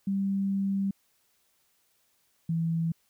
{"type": "tone pair in turn", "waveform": "sine", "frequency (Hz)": [196, 164.82], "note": ["G3", "E3"], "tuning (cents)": [0, 0], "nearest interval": "minor third", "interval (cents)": 300, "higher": "first", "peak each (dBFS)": [-25, -25], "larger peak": "neither", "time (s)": [[0.07, 0.91], [2.49, 2.92]], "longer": "first", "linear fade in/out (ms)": 5, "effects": ["white hiss -70 dBFS RMS until 3.09 s"]}